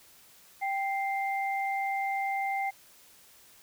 sine tone pair together, 784 / 2093 Hz, G5 / C7, 0 / 0 cents, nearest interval octave + perfect fourth, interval 1700 cents, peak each -29 / -34 dBFS, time 0.61-2.71 s, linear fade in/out 20 ms, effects white hiss -57 dBFS RMS until 3.62 s

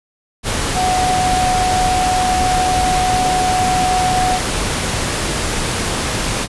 sine tone in noise, 738 Hz, F#5, 5 cents flat, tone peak -14 dBFS, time 0.74-4.4 s, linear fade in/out 50 ms, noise pink, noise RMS -19 dBFS, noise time 0.43-6.48 s, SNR +2 dB, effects resampled to 24000 Hz

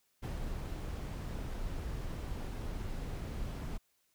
brown noise with ADSR envelope, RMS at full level -37 dBFS, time 0.22-3.78 s, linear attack 18 ms, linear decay 150 ms, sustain -2 dB, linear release 12 ms, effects white hiss -75 dBFS RMS until 4.14 s

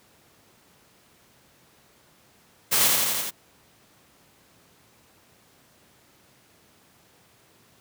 white noise with echo, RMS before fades -21 dBFS, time 2.71-2.89 s, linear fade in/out 20 ms, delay 84 ms, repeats 5, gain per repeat -2 dB, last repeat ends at 3.31 s, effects pink hiss -58 dBFS RMS until 7.8 s + high-pass 100 Hz 12 dB/octave

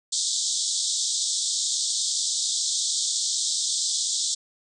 white band-pass noise, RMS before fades -26 dBFS, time 0.12-4.35 s, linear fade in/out 10 ms, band 3400 to 8400 Hz, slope 96 dB/octave, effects none

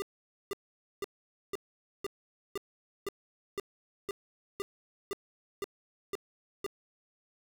square tone bursts, 398.7 Hz, G4, 29 cents sharp, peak -33 dBFS, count 14, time 0-6.664 s, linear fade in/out 0 ms, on 21 ms, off 490 ms, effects none

